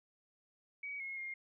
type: tone with pitch steps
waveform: sine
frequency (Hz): 2264 / 2164 / 2127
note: C#7 / C#7 / C7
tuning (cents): +36 / -42 / +28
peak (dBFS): -40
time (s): 0.83-1.34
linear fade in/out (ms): 5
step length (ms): 170
effects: none